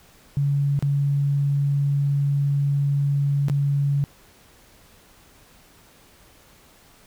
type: tone with dropouts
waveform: sine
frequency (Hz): 141.4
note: C#3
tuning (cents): +35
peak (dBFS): -18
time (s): 0.37-4.04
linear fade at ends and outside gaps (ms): 0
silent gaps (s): 0.791-0.825 / 3.484-3.498
effects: pink hiss -53 dBFS RMS until 7.06 s